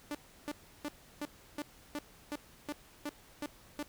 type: tone bursts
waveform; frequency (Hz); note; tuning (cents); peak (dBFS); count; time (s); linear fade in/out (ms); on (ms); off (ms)
sawtooth; 293.7; D4; 0; -32; 11; 0.11-3.828; 0; 38; 330
effects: pink hiss -59 dBFS RMS until 3.88 s